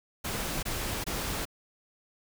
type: noise bursts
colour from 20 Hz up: pink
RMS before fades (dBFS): -33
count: 3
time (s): 0.24-1.454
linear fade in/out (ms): 10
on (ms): 390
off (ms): 22
effects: none